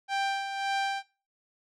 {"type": "tone with tremolo", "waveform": "sawtooth", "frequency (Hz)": 787, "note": "G5", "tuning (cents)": 7, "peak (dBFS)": -22, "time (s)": [0.08, 1.03], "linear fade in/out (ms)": 50, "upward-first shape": "sine", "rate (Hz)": 1.8, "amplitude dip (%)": 55, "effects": ["noise-tail reverb RT60 0.3 s tail -18 dB re dry", "low-pass 5000 Hz 12 dB/octave"]}